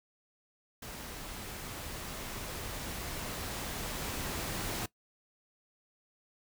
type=noise with level ramp; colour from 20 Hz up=pink; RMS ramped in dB=-44 to -36 dBFS; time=0.82-4.86 s; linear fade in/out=5 ms; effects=noise-tail reverb RT60 0.1 s tail -19 dB re dry

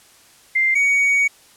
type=tone pair in turn; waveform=sine / triangle; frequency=2093 / 2245 Hz; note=C7 / C#7; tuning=0 / +21 cents; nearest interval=minor second; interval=121 cents; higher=second; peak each=-14 / -12 dBFS; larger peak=second; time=0.55-0.75 / 0.75-1.28 s; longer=second; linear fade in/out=10 ms; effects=white hiss -50 dBFS RMS until 1.56 s + low-pass 11000 Hz 12 dB/octave

